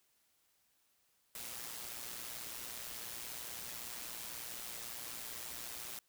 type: noise with amplitude modulation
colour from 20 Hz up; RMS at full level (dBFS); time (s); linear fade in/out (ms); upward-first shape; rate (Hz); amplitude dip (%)
white; -43; 1.35-5.99; 2; sine; 118; 55
effects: white hiss -75 dBFS RMS until 6.08 s